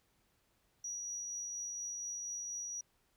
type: tone with tremolo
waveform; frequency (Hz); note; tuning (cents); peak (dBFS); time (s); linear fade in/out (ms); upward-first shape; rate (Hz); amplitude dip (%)
sine; 5800; F#8; -35; -37; 0.84-2.81; 5; triangle; 4.2; 25
effects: tanh soft clip ceiling -35 dBFS + pink hiss -75 dBFS RMS until 3.16 s